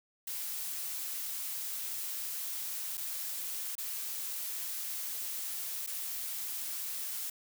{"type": "noise with dropouts", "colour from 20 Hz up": "blue", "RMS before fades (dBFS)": -38, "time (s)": [0.27, 7.3], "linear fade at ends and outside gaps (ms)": 5, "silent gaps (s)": [[2.972, 2.976], [3.754, 3.78], [5.865, 5.873]], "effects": []}